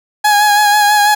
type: tone with vibrato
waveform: 30% pulse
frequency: 832 Hz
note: G#5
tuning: 3 cents sharp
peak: -5 dBFS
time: 0.24-1.15 s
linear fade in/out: 10 ms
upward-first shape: sine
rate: 6.1 Hz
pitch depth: 29 cents each way
effects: none